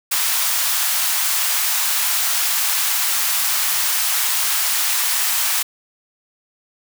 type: high-pass noise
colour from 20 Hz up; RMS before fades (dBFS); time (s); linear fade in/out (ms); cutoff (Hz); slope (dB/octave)
white; -19; 0.11-5.63; 10; 800; 24
effects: none